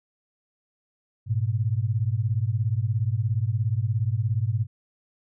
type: beating tone pair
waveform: sine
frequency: 103.5 / 120.5 Hz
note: G#2 / B2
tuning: -5 / -42 cents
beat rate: 17 Hz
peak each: -24 / -25 dBFS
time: 1.26-4.67 s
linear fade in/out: 50 ms
effects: none